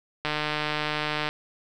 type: click train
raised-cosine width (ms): 0.3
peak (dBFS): -11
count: 158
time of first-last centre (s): 0.25-1.29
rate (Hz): 151
effects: none